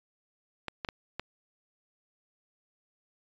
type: clicks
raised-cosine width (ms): 0.3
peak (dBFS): -18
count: 4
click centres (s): 0.683 / 0.848 / 0.888 / 1.196
effects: resampled to 16000 Hz